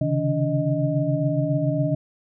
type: tone cluster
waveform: sine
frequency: 134.1 / 141.3 / 158 / 288.3 / 622 Hz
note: C3 / C#3 / D#3 / D4 / D#5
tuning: +43 / +34 / +27 / -32 / -1 cents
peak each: -26 dBFS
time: 0.01-1.95 s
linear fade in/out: 5 ms
effects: none